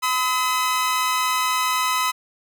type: tone pair together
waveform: sawtooth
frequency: 1013.6 / 1277 Hz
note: B5 / D#6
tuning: +45 / +45 cents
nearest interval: major third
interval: 400 cents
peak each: -18 / -19 dBFS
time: 0.02-2.12 s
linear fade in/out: 20 ms
effects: none